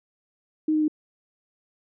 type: tone with pitch steps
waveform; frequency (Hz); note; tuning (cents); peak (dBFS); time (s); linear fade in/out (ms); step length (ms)
sine; 310.8 / 308.1 / 305.5; D#4 / D#4 / D#4; -2 / -17 / -32; -19; 0.68-0.881; 5; 67
effects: none